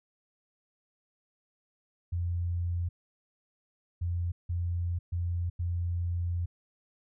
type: tone bursts at uneven times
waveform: sine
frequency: 86.9 Hz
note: F2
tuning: 8 cents flat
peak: -28 dBFS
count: 5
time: 2.12-2.89 / 4.01-4.32 / 4.49-4.99 / 5.12-5.5 / 5.59-6.46 s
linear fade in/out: 10 ms
effects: none